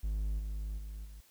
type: tone with level steps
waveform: triangle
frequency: 51.91 Hz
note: G#1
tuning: in tune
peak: -29 / -33 / -38 / -44 dBFS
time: 0.03-1.21 s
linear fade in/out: 10 ms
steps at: 0.38 / 0.77 / 1.04 s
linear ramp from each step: 20 ms
effects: white hiss -64 dBFS RMS until 1.3 s